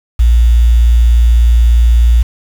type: tone with quantisation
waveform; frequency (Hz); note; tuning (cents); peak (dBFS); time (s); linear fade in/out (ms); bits
sine; 58.27; A#1; 0; -4; 0.19-2.23; 10; 5
effects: none